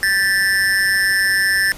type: tone with amplitude modulation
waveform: square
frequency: 1760 Hz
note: A6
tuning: in tune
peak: -11 dBFS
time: 0.03-1.72 s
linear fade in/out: 0 ms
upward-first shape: sine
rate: 193 Hz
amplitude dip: 80%
effects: pink hiss -37 dBFS RMS until 1.77 s + resampled to 32000 Hz